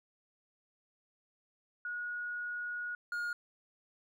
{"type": "tone pair in turn", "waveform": ["sine", "triangle"], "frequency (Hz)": [1450, 1428.4], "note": ["F#6", "F6"], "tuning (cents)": [-35, 39], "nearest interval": "unison", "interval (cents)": 26, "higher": "first", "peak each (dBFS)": [-36, -32], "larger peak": "second", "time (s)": [[1.85, 2.95], [3.12, 3.33]], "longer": "first", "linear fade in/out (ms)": 2, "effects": []}